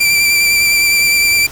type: tone with vibrato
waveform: sawtooth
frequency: 2349 Hz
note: D7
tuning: in tune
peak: -6 dBFS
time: 0-1.47 s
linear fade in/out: 10 ms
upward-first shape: square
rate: 9.8 Hz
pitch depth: 16 cents each way
effects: pink hiss -32 dBFS RMS until 1.51 s